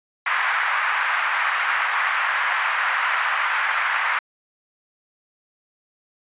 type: band-pass noise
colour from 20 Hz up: white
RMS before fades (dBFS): -22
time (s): 0.26-4.19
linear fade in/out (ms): 5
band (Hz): 980 to 2000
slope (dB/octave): 24
effects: resampled to 8000 Hz